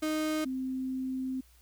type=tone pair in turn; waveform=35% pulse / sine; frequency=310 / 260.4 Hz; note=D#4 / C4; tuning=-6 / -8 cents; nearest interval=minor third; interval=302 cents; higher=first; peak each=-27 / -31 dBFS; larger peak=first; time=0.02-0.45 / 0.45-1.41 s; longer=second; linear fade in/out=10 ms; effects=added 60 Hz sine -59 dBFS peak until 1.61 s + white hiss -64 dBFS RMS until 1.61 s